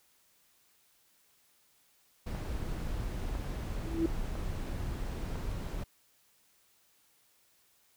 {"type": "noise", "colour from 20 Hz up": "brown", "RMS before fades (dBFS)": -36, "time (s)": [2.26, 5.84], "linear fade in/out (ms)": 10}
{"type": "click train", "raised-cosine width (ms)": 1, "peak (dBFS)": -27, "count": 4, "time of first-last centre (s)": [2.35, 5.356], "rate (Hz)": 0.998}
{"type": "tone with exponential growth", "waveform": "sine", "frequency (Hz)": 329.6, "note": "E4", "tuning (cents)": 0, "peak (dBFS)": -23, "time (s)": [3.73, 4.06], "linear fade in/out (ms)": 2, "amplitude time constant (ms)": 70}
{"effects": ["white hiss -68 dBFS RMS until 7.96 s"]}